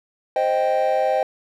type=chord; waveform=triangle; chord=C minor; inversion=none; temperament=equal; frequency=523.3 / 622.3 / 784 Hz; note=C5 / Eb5 / G5; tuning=0 / 0 / 0 cents; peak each=-19 dBFS; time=0.36-1.23 s; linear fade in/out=2 ms; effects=tanh soft clip ceiling -9 dBFS

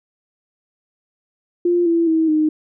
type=tone with pitch steps; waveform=sine; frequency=349.2 / 335.2 / 321.7 / 308.8 Hz; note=F4 / E4 / E4 / D#4; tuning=0 / +29 / -42 / -13 cents; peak=-13 dBFS; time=1.65-2.49 s; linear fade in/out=5 ms; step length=210 ms; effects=none

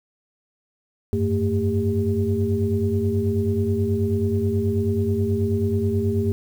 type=tone cluster; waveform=sine; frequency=92 / 101.3 / 224.6 / 398.9 Hz; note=F#2 / G#2 / A3 / G4; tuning=-9 / -43 / +36 / +30 cents; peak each=-24 dBFS; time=1.13-6.32 s; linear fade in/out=0 ms; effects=tanh soft clip ceiling -8 dBFS + 8-bit

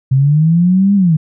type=linear two-way sweep; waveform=sine; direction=up then down; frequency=129.1 to 203.8 to 149.1 Hz; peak=-7 dBFS; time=0.11-1.17 s; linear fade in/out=10 ms; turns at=0.95 s; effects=none

